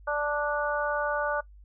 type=harmonic tone; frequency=293.7 Hz; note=D4; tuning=in tune; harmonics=2 / 3 / 4 / 5; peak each=-29 / -33 / -33 / -31 dBFS; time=0.07-1.41 s; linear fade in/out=10 ms; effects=noise-tail reverb RT60 0.1 s tail -19 dB re dry + added 50 Hz sine -48 dBFS peak until 1.64 s